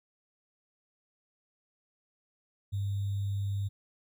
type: tone with sample-and-hold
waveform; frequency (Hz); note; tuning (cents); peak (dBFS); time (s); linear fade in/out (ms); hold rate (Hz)
sine; 99.7; G2; +30; -29; 2.72-3.69; 20; 3675
effects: none